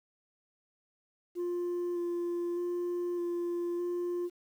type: tone with vibrato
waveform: sine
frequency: 349.2 Hz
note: F4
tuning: in tune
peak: -28 dBFS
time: 1.35-4.3 s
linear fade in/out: 50 ms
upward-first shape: square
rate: 0.82 Hz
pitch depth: 11 cents each way
effects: tanh soft clip ceiling -30 dBFS + 10-bit